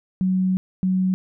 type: tone pair in turn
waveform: sine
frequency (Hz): 186.4 / 186.4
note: F#3 / F#3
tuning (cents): +13 / +13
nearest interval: unison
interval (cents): 0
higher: neither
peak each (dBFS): -17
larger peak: neither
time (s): 0.21-0.57 / 0.83-1.14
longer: first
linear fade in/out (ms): 0
effects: none